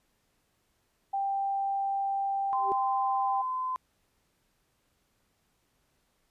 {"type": "tone", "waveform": "sine", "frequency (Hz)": 788, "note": "G5", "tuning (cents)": 9, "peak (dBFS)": -27, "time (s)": [1.13, 3.42], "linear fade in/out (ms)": 10}
{"type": "tone with pitch glide", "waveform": "sine", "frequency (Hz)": [1033, 1024.7], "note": ["C6", "C6"], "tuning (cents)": [-22, -36], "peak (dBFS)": -29, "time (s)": [2.53, 3.76], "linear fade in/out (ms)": 0, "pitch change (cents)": -14, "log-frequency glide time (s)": [3.16, 3.29]}
{"type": "tone with exponential growth", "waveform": "sine", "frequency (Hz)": 392, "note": "G4", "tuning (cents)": 0, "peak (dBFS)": -28, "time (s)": [2.54, 2.72], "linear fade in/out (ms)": 0, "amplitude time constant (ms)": 39}
{"effects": ["pink hiss -73 dBFS RMS until 6.3 s", "resampled to 32000 Hz"]}